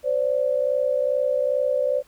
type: tone pair together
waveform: sine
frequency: 516 / 578.4 Hz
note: C5 / D5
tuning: -24 / -27 cents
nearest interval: major second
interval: 197 cents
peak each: -22 dBFS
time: 0.03-2.03 s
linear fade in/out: 50 ms
effects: pink hiss -57 dBFS RMS until 2.07 s